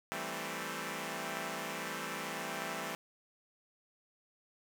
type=chord; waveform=5% pulse; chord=A minor seventh; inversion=second; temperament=equal; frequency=164.81 / 196 / 220 / 261.6 Hz; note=E3 / G3 / A3 / C4; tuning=0 / 0 / 0 / 0 cents; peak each=-32 dBFS; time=0.12-2.95 s; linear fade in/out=0 ms; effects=none